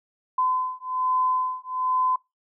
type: beating tone pair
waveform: sine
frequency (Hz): 1019 / 1020.2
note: C6 / C6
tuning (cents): -46 / -44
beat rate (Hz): 1.2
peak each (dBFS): -25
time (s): 0.38-2.16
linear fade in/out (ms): 5
effects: noise-tail reverb RT60 0.2 s tail -23 dB re dry